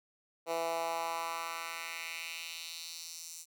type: tone with high-pass filter sweep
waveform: 10% pulse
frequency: 166 Hz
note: E3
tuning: 12 cents sharp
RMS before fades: -39 dBFS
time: 0.46-3.46 s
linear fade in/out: 50 ms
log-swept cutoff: 520 to 7000 Hz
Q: 2
effects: none